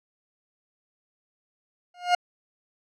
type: tone with exponential growth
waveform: 40% pulse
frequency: 712 Hz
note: F5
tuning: 33 cents sharp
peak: -14 dBFS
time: 1.94-2.15 s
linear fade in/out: 5 ms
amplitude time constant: 44 ms
effects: low-pass 5000 Hz 12 dB/octave